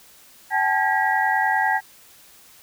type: tone cluster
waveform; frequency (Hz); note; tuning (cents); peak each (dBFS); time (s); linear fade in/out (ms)
sine; 771 / 861 / 1627 / 1924; G5 / A5 / G#6 / B6; -29 / -38 / -36 / -46; -23 / -22 / -24 / -24; 0.5-1.81; 50
effects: white hiss -50 dBFS RMS until 2.62 s